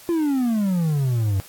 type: exponential sweep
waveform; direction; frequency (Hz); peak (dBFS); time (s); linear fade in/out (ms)
triangle; down; 349.7 to 93.3; -16; 0.09-1.4; 0
effects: white hiss -45 dBFS RMS until 1.48 s + AAC 64 kbps